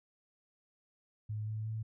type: tone with pitch steps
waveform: sine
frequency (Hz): 106.9 / 108.58 / 110.29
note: A2 / A2 / A2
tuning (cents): -49 / -22 / +5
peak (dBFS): -35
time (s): 1.29-1.83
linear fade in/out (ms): 10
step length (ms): 180
effects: none